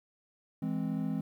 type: chord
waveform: triangle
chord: E augmented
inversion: none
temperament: equal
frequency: 164.81 / 207.7 / 261.6 Hz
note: E3 / G#3 / B#3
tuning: 0 / 0 / 0 cents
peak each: -33 dBFS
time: 0.62-1.21 s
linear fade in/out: 5 ms
effects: 11-bit